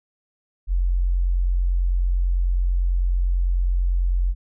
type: tone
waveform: sine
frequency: 44.54 Hz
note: F1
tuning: 35 cents sharp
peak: -17 dBFS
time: 0.67-4.35 s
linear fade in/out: 50 ms
effects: none